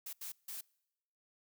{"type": "noise bursts at uneven times", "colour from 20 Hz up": "blue", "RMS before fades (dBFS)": -44, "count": 3, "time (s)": [[0.06, 0.13], [0.21, 0.32], [0.48, 0.61]], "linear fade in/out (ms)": 5, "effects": ["noise-tail reverb RT60 0.9 s tail -26 dB re dry"]}